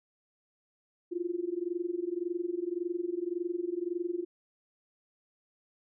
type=tone with amplitude modulation; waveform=sine; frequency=349.4 Hz; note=F4; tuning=1 cent sharp; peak=-27 dBFS; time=1.11-4.25 s; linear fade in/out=20 ms; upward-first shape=sine; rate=21.8 Hz; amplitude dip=90%; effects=none